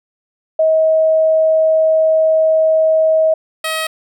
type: tone pair in turn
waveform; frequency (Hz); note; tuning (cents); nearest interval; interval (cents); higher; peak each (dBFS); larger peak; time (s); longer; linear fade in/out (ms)
sine / 10% pulse; 636 / 636; D#5 / D#5; +38 / +38; unison; 0; neither; -9; neither; 0.59-3.34 / 3.64-3.87; first; 5
effects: none